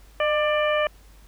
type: harmonic tone with a mistuned harmonic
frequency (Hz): 593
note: D5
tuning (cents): +17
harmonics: 1 / 2 / 3 / 4 / 5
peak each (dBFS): -21 / -27 / -29 / -30 / -33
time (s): 0.2-0.87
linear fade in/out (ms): 2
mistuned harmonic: 1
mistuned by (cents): +35
effects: added 50 Hz sine -48 dBFS peak until 1.27 s + pink hiss -56 dBFS RMS until 1.27 s